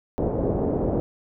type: low-pass noise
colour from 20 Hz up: white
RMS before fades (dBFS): -24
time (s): 0.18-1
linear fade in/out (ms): 0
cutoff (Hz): 550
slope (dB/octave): 24
effects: none